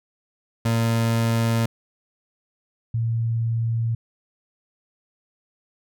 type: tone pair in turn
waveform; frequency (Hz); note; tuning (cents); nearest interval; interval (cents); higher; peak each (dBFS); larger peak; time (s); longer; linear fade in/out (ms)
30% pulse / sine; 114.8 / 114.8; A#2 / A#2; -26 / -26; unison; 0; neither; -16 / -20; first; 0.65-1.66 / 2.94-3.95; neither; 5
effects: none